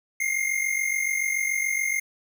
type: tone pair together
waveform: square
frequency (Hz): 2100 / 2147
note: C7 / C7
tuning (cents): +6 / +44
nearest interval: unison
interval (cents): 38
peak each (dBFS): -27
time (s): 0.2-2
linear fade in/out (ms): 5
effects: none